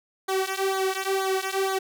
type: tone with flanger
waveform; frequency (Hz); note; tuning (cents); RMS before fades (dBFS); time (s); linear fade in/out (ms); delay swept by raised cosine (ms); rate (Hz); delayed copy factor
sawtooth; 383.8; G4; -37; -26; 0.28-1.79; 10; 0.37 to 2.87; 2.1; -0.95
effects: none